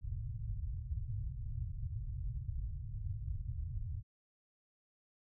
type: low-pass noise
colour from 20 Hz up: white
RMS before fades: -40 dBFS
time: 0.01-4.03 s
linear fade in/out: 50 ms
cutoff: 120 Hz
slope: 48 dB/octave
effects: none